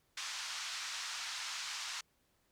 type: band-pass noise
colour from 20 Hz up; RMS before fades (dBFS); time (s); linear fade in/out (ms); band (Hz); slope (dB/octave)
white; -42; 0.17-2.01; 5; 970 to 6300; 24
effects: pink hiss -75 dBFS RMS until 2.51 s